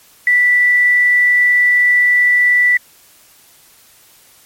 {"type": "tone with quantisation", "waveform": "sine", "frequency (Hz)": 1968, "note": "B6", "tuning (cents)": -7, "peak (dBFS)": -8, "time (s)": [0.27, 2.77], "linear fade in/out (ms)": 2, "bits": 6, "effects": ["white hiss -47 dBFS RMS until 4.45 s", "MP3 64 kbps"]}